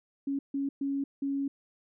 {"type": "tone bursts at uneven times", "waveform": "sine", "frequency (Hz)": 277.2, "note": "C#4", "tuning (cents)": 0, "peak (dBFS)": -28, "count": 4, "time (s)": [[0.27, 0.39], [0.54, 0.69], [0.81, 1.04], [1.22, 1.48]], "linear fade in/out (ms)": 5, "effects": []}